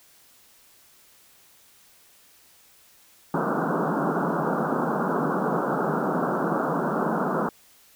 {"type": "band-pass noise", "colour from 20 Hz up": "pink", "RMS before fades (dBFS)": -25, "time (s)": [3.34, 7.49], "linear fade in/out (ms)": 2, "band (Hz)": [150, 1500], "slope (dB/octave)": 96, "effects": ["white hiss -56 dBFS RMS until 7.95 s"]}